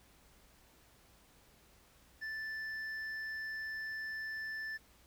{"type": "tone with hard clipping", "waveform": "triangle", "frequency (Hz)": 1760, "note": "A6", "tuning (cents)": 0, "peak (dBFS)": -40, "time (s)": [2.21, 4.78], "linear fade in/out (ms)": 20, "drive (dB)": 8, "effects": ["added 60 Hz sine -70 dBFS peak until 5.06 s", "pink hiss -65 dBFS RMS until 5.06 s"]}